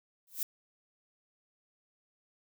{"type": "noise with exponential growth", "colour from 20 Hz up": "violet", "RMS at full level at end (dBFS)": -29, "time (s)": [0.27, 0.43], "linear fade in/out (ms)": 2, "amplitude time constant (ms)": 34, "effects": []}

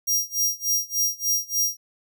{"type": "tone with tremolo", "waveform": "sawtooth", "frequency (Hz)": 5700, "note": "F8", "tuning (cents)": 34, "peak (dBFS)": -16, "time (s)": [0.07, 1.77], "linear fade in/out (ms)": 10, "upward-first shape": "sine", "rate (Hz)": 3.4, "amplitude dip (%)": 95, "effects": []}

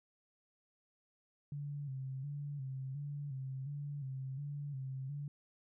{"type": "tone with vibrato", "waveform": "sine", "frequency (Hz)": 138.4, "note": "C#3", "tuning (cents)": -2, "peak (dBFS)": -39, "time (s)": [1.52, 5.28], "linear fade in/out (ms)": 2, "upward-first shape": "square", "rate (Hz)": 1.4, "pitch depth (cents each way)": 71, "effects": []}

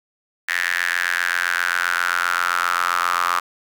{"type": "tone with high-pass filter sweep", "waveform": "sawtooth", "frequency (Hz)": 87.6, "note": "F2", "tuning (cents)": 6, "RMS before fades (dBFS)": -21, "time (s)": [0.48, 3.4], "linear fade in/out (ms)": 10, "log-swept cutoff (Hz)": [1800, 1200], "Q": 6.5, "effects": []}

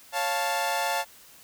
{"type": "chord", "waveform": "sawtooth", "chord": "Db augmented", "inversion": "none", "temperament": "equal", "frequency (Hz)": [554.4, 698.5, 880], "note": ["Db5", "F5", "A5"], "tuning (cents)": [0, 0, 0], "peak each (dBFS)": [-29, -26, -24], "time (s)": [0.12, 1.05], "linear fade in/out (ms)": 50, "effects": ["white hiss -52 dBFS RMS until 1.43 s"]}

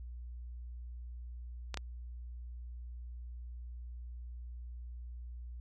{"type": "clicks", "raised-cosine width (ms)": 0.2, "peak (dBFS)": -20, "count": 2, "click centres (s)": [1.743, 1.773], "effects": ["added 60 Hz sine -42 dBFS peak until 5.6 s", "MP3 96 kbps"]}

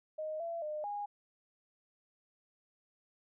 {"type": "tone with pitch steps", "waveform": "sine", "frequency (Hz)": [621, 674, 607, 821], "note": ["D#5", "E5", "D#5", "G#5"], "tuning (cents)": [-3, 38, -43, -20], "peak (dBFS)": -36, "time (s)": [0.18, 1.06], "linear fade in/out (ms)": 10, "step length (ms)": 220, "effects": []}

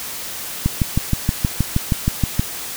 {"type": "click train", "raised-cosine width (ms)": 5, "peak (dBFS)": -3, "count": 12, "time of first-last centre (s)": [0.66, 2.395], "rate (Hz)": 6.34, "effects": ["white hiss -29 dBFS RMS until 2.76 s"]}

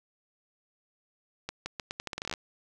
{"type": "accelerating click train", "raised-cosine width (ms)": 0.2, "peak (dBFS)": -17, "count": 15, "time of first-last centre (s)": [1.49, 2.338], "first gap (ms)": 170, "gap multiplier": 0.81, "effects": []}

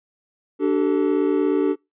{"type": "chord", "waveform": "triangle", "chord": "D suspended fourth", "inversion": "none", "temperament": "equal with one note detuned", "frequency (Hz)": [293.7, 383, 440], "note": ["D4", "G4", "A4"], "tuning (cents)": [0, -40, 0], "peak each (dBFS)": [-18, -19, -21], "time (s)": [0.59, 1.76], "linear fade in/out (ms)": 50, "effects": ["noise-tail reverb RT60 0.2 s tail -24 dB re dry", "resampled to 8000 Hz"]}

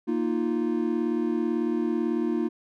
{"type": "chord", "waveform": "triangle", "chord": "Bb suspended fourth", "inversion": "none", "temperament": "equal", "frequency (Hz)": [233.1, 311.1, 349.2], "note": ["Bb3", "Eb4", "F4"], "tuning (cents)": [0, 0, 0], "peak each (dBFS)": -26, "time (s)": [0.07, 2.49], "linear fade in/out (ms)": 20, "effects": []}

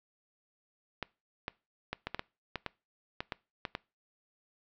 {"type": "clicks", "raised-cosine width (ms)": 0.3, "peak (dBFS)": -18, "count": 12, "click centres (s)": [1.027, 1.481, 1.93, 2.07, 2.146, 2.194, 2.557, 2.663, 3.205, 3.322, 3.652, 3.751], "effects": ["noise-tail reverb RT60 0.3 s tail -23 dB re dry", "low-pass 5000 Hz 12 dB/octave"]}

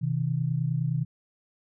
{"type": "tone pair together", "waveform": "sine", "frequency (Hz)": [128.6, 158.29], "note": ["C3", "D#3"], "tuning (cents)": [-30, 30], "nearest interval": "major third", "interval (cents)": 360, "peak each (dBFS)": -27, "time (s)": [0.01, 1.05], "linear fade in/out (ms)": 20, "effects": []}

